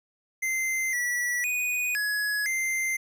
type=tone with pitch steps; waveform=square; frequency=2077 / 1947 / 2477 / 1683 / 2086 Hz; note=C7 / B6 / D#7 / G#6 / C7; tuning=-13 / -25 / -8 / +23 / -6 cents; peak=-26 dBFS; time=0.42-2.97 s; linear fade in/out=10 ms; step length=510 ms; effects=none